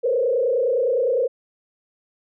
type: tone with frequency modulation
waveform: sine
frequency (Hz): 499.8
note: B4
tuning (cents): +21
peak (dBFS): -17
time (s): 0.03-1.28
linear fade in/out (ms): 20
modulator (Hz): 29.8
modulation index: 1.5
effects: none